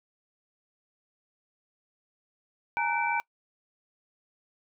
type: tone cluster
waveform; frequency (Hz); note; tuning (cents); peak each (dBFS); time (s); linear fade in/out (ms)
sine; 839 / 925 / 1508 / 2325; G#5 / A#5 / F#6 / D7; +17 / -14 / +32 / -18; -32 / -29 / -33 / -31; 2.77-3.2; 0
effects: noise-tail reverb RT60 0.1 s tail -25 dB re dry